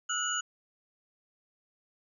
sine tone cluster, 1315 / 1450 / 2932 / 6750 Hz, E6 / F#6 / F#7 / G#8, -5 / -35 / -16 / +27 cents, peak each -37 / -35 / -35 / -33 dBFS, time 0.09-0.41 s, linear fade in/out 10 ms, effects none

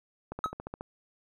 click train, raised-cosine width 1 ms, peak -23 dBFS, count 8, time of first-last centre 0.32-0.81 s, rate 14.3 Hz
triangle tone with exponential decay, 1279 Hz, D#6, 47 cents sharp, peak -21 dBFS, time 0.44-0.53 s, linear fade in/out 1 ms, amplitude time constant 19 ms
effects none

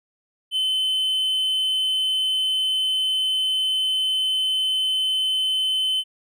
triangle tone, 3054 Hz, G7, 46 cents flat, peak -18 dBFS, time 0.51-6.04 s, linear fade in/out 50 ms, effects none

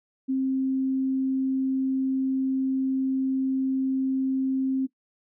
sine tone, 264.7 Hz, C4, 20 cents sharp, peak -22 dBFS, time 0.28-4.87 s, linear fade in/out 20 ms, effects noise-tail reverb RT60 0.1 s tail -17 dB re dry

